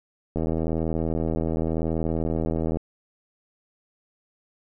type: click train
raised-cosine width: 2 ms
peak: -13 dBFS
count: 196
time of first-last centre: 0.36-2.77 s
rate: 80.9 Hz
effects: none